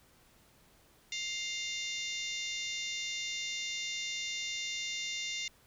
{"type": "harmonic tone with a mistuned harmonic", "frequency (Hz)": 700, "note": "F5", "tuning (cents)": 4, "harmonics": [3, 4, 5, 6, 7, 8, 9, 10], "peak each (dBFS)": [-40, -42, -41, -47, -49, -45, -47, -47], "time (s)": [1.12, 5.48], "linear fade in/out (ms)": 2, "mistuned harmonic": 5, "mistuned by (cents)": 54, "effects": ["pink hiss -64 dBFS RMS until 5.66 s"]}